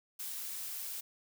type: noise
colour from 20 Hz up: blue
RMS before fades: -41 dBFS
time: 0.19-1.01 s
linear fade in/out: 10 ms
effects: none